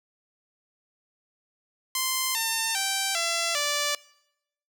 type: tone with pitch steps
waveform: 5% pulse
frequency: 1041 / 901 / 779.9 / 675 / 584.2 Hz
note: C6 / A5 / G5 / E5 / D5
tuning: -9 / +41 / -9 / +41 / -9 cents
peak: -13 dBFS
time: 1.95-3.95 s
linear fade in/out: 2 ms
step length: 400 ms
effects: noise-tail reverb RT60 0.8 s tail -22 dB re dry